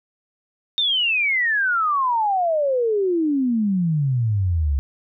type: exponential sweep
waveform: sine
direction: down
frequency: 3687 to 66.5 Hz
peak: -17 dBFS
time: 0.78-4.79 s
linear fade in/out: 0 ms
effects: none